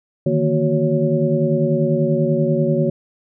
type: tone cluster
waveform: sine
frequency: 149.5 / 159.7 / 233.1 / 369.4 / 557 Hz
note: D3 / D#3 / A#3 / F#4 / C#5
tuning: +31 / +45 / 0 / -3 / +8 cents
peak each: -21 dBFS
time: 0.26-2.9 s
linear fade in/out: 5 ms
effects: none